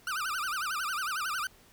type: tone with vibrato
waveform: 40% pulse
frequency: 1346 Hz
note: E6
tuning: 36 cents sharp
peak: -30 dBFS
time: 0.07-1.47 s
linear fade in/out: 2 ms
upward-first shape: sine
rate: 11 Hz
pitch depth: 240 cents each way
effects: pink hiss -59 dBFS RMS until 1.72 s